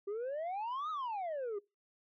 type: exponential two-way sweep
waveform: sine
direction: up then down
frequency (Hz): 389.4 to 1294 to 389.4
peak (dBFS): -33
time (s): 0.07-1.59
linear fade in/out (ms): 10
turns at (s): 0.9
effects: noise-tail reverb RT60 0.2 s tail -21 dB re dry + tanh soft clip ceiling -35 dBFS